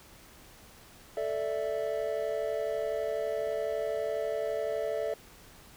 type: chord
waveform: triangle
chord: A suspended fourth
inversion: none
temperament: equal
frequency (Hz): 440 / 587.3 / 659.3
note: A4 / D5 / E5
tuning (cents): 0 / 0 / 0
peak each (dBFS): -32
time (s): 1.17-5.14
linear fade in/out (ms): 2
effects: pink hiss -54 dBFS RMS until 5.76 s